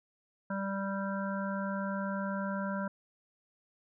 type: harmonic tone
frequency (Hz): 196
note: G3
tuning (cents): 0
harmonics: 1 / 3 / 5 / 7 / 8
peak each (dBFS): -34 / -39 / -41 / -42 / -43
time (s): 0.5-2.88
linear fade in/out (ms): 5
effects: none